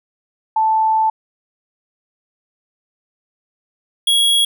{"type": "tone pair in turn", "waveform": ["sine", "square"], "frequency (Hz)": [879, 3319], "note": ["A5", "G#7"], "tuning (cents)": [-2, -2], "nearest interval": "octave + major seventh", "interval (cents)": 2300, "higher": "second", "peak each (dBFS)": -12, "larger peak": "neither", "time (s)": [[0.56, 1.1], [4.07, 4.45]], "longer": "first", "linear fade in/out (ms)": 5, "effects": []}